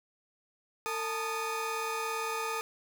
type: tone cluster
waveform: 30% pulse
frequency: 451.8 / 866 / 1235 Hz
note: A4 / A5 / D#6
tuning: +46 / -28 / -13 cents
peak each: -34 / -37 / -32 dBFS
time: 0.86-2.61 s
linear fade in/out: 0 ms
effects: none